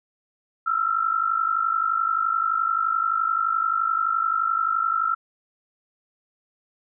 sine tone pair together, 1312 / 1363.6 Hz, E6 / F6, -9 / -42 cents, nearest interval minor second, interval 67 cents, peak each -23 dBFS, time 0.66-5.15 s, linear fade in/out 10 ms, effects none

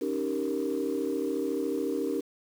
sine chord, Eb dominant seventh, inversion third, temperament equal, 277.2 / 311.1 / 392 / 466.2 Hz, Db4 / Eb4 / G4 / Bb4, 0 / 0 / 0 / 0 cents, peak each -32 dBFS, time 0.01-2.21 s, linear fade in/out 10 ms, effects tanh soft clip ceiling -20 dBFS + 8-bit

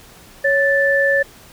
sine tone pair together, 554.4 / 1758.5 Hz, C#5 / A6, 0 / -1 cents, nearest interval octave + minor sixth, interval 1999 cents, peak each -16 / -15 dBFS, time 0.44-1.23 s, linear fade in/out 10 ms, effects pink hiss -44 dBFS RMS until 1.52 s

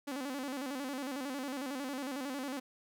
sawtooth tone with vibrato, 270.5 Hz, C#4, 42 cents flat, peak -33 dBFS, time 0.07-2.6 s, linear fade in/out 10 ms, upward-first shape square, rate 11 Hz, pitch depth 96 cents each way, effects none

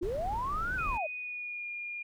sine linear two-way sweep, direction up then down, 321.1 to 1552 to 577 Hz, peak -31 dBFS, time 0.01-1.07 s, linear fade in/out 10 ms, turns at 0.75 s
brown noise, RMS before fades -39 dBFS, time 0.02-0.98 s, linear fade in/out 10 ms
sine tone with pitch glide, 2489 to 2418 Hz, D#7 to D7, 0 to +50 cents, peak -36 dBFS, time 0.78-2.03 s, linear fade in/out 10 ms, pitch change -50 cents, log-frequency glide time 1.09-1.68 s
effects none

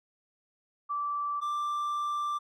sine / triangle tone pair in turn, 1164 / 1178.2 Hz, D6 / D6, -16 / +5 cents, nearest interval unison, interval 21 cents, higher second, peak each -29 / -27 dBFS, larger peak second, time 0.89-1.41 / 1.41-2.39 s, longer second, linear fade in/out 20 ms, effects none

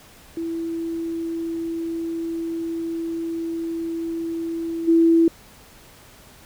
sine tone with level steps, 331.1 Hz, E4, 8 cents sharp, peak -24 / -12 dBFS, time 0.37-5.28 s, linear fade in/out 2 ms, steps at 4.87 s, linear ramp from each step 20 ms, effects pink hiss -48 dBFS RMS until 6.45 s

